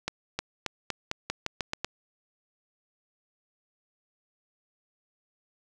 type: accelerating click train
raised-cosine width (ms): 0.2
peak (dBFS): -12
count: 10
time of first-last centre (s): 0.08-1.846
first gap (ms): 310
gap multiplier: 0.88
effects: none